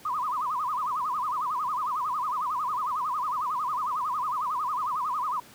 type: tone with vibrato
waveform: sine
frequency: 1108.7 Hz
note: C#6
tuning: in tune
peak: -26 dBFS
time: 0.05-5.4 s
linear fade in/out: 5 ms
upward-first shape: sine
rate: 11 Hz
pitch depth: 230 cents each way
effects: pink hiss -51 dBFS RMS until 5.54 s + high-pass 100 Hz 12 dB/octave